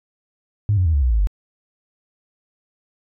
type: tone with pitch steps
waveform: sine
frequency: 103.83 / 91.44 / 80.53 / 70.92 / 62.46 / 55 / 48.44 Hz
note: G#2 / F#2 / E2 / C#2 / B1 / A1 / G1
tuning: 0 / -20 / -40 / +40 / +20 / 0 / -20 cents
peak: -13 dBFS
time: 0.69-1.271 s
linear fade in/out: 0 ms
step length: 83 ms
effects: tanh soft clip ceiling -9 dBFS